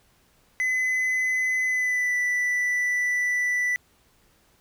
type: tone with pitch glide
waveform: triangle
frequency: 2022 to 1975.8 Hz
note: B6 to B6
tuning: +40 to 0 cents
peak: -20 dBFS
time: 0.6-3.76 s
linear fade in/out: 0 ms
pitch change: -40 cents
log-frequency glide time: 1.65-2.16 s
effects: pink hiss -62 dBFS RMS until 4.6 s